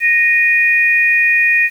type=tone pair together; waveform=sine; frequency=1864.7 / 2458 Hz; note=A#6 / D#7; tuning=0 / -22 cents; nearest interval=perfect fourth; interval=478 cents; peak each=-12 dBFS; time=0-1.7 s; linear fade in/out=50 ms; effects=7-bit